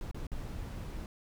brown noise with dropouts, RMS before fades -39 dBFS, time 0.01-1.06 s, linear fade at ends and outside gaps 1 ms, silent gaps 0.113-0.145 / 0.268-0.317 s, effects none

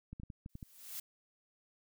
clicks, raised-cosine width 5 ms, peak -33 dBFS, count 7, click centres 0.13 / 0.199 / 0.234 / 0.302 / 0.461 / 0.554 / 0.628 s
blue noise with exponential growth, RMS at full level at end -40 dBFS, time 0.49-1 s, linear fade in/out 5 ms, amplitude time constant 110 ms
effects none

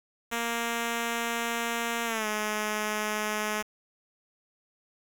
5% pulse tone with pitch glide, 233.2 to 212.6 Hz, A#3 to G#3, +1 to +41 cents, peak -17 dBFS, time 0.31-3.63 s, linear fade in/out 20 ms, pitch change -160 cents, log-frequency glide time 2.05-2.27 s, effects 8-bit

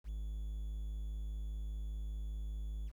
triangle tone with quantisation, 52.5 Hz, G#1, 19 cents sharp, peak -36 dBFS, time 0.04-2.92 s, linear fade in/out 50 ms, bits 11, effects none

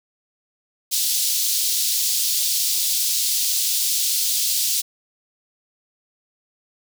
pink high-pass noise, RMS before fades -21 dBFS, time 0.91-4.82 s, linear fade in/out 20 ms, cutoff 3900 Hz, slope 24 dB/octave, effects none

